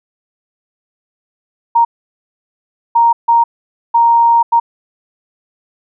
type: tone bursts at uneven times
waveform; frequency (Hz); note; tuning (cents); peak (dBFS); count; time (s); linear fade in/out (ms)
sine; 932.3; A#5; 0; -6; 5; 1.75-1.85 / 2.95-3.13 / 3.28-3.44 / 3.94-4.43 / 4.52-4.6; 10
effects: none